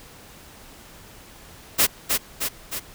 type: noise with echo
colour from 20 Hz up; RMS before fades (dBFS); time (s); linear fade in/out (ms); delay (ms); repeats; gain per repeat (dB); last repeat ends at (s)
white; -17; 1.78-1.87; 20; 310; 3; -4; 2.8
effects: pink hiss -46 dBFS RMS until 2.94 s